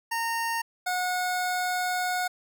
25% pulse tone pair in turn, 920 / 727.7 Hz, A#5 / F#5, -23 / -29 cents, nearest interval major third, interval 406 cents, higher first, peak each -23 / -22 dBFS, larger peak second, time 0.11-0.62 / 0.86-2.28 s, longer second, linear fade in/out 10 ms, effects none

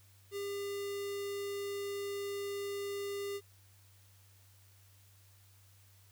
square tone with notch filter, 401.6 Hz, G4, 42 cents sharp, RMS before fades -39 dBFS, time 0.31-3.41 s, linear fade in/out 50 ms, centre 1000 Hz, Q 1.4, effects added 97 Hz sine -61 dBFS peak until 6.11 s + white hiss -66 dBFS RMS until 6.11 s

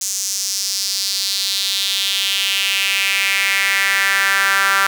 sawtooth tone with high-pass filter sweep, 196 Hz, G3, in tune, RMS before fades -18 dBFS, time 0.01-4.87 s, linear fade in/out 5 ms, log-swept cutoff 6500 to 1400 Hz, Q 3.3, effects none

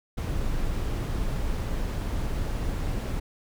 brown noise, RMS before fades -28 dBFS, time 0.17-3.2 s, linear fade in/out 10 ms, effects none

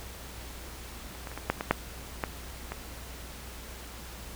clicks, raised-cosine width 0.5 ms, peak -30 / -23 / -27 / -21 / -9 / -16 / -6 / -13 / -19 dBFS, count 9, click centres 1.15 / 1.272 / 1.316 / 1.376 / 1.5 / 1.609 / 1.71 / 2.238 / 2.72 s, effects added 60 Hz sine -45 dBFS peak until 4.35 s + pink hiss -45 dBFS RMS until 4.35 s

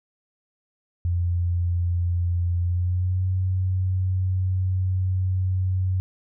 sine tone with pitch glide, 87.31 to 93.04 Hz, F2 to F#2, 0 to +10 cents, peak -20 dBFS, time 1.05-6 s, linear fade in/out 0 ms, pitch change +110 cents, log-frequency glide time 2.61-3.25 s, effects none

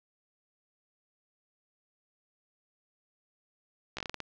slowing click train, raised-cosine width 0.2 ms, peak -18 dBFS, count 8, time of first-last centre 3.97-4.203 s, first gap 15 ms, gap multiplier 1.26, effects low-pass 5000 Hz 12 dB/octave + 10-bit

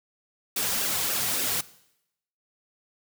white noise with flanger, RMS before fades -27 dBFS, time 0.56-1.61 s, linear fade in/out 5 ms, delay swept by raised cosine 0.93 to 3.43 ms, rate 3.6 Hz, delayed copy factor -0.6, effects noise-tail reverb RT60 0.8 s tail -19 dB re dry

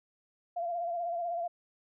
sine tone with vibrato, 689 Hz, F5, 24 cents flat, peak -31 dBFS, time 0.56-1.48 s, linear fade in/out 10 ms, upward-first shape sine, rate 16 Hz, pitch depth 49 cents each way, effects none

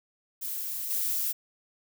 violet noise with level steps, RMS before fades -34 / -29 dBFS, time 0.41-1.33 s, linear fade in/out 20 ms, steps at 0.9 s, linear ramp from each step 10 ms, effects none

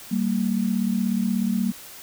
sine tone pair together, 193.41 / 230 Hz, G3 / A#3, -23 / -23 cents, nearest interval minor third, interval 300 cents, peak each -23 dBFS, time 0.11-1.72 s, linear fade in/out 10 ms, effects white hiss -42 dBFS RMS until 2.02 s

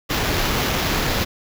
pink noise with sample-and-hold, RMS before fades -21 dBFS, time 0.09-1.25 s, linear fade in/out 20 ms, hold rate 8820 Hz, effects none

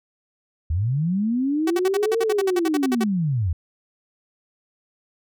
sine linear two-way sweep, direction up then down, 72.7 to 461 to 75.5 Hz, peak -19 dBFS, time 0.7-3.53 s, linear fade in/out 5 ms, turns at 2.19 s
sawtooth tone bursts, 378.4 Hz, F#4, 39 cents sharp, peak -18 dBFS, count 16, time 1.67-3.039 s, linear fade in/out 5 ms, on 34 ms, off 55 ms
effects none

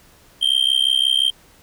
triangle tone with amplitude modulation, 3158 Hz, G7, 12 cents sharp, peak -9 dBFS, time 0.41-1.31 s, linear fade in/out 20 ms, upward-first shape sine, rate 65.7 Hz, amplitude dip 100%, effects pink hiss -51 dBFS RMS until 1.62 s

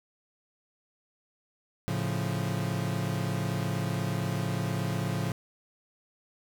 40% pulse chord, A augmented, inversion none, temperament equal, 110 / 138.59 / 174.61 Hz, A2 / C#3 / E#3, 0 / 0 / 0 cents, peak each -32 dBFS, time 1.88-5.32 s, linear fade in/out 0 ms, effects none

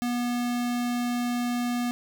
square tone, 242.5 Hz, B3, 31 cents flat, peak -26 dBFS, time 0.02-1.91 s, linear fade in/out 0 ms, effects none

